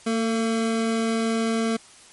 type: tone pair together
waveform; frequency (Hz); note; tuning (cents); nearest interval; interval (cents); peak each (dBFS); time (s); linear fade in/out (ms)
square; 227.2 / 447.6; A#3 / A4; -44 / +30; octave; 1174; -23 / -28; 0.06-1.77; 10
effects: white hiss -49 dBFS RMS until 2.12 s + MP3 48 kbps